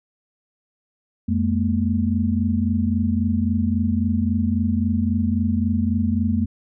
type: tone cluster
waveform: sine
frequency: 88.3 / 211.6 / 235.3 Hz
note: F2 / G#3 / A#3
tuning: +20 / +33 / +16 cents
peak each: -22 dBFS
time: 1.28-6.46 s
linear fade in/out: 10 ms
effects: none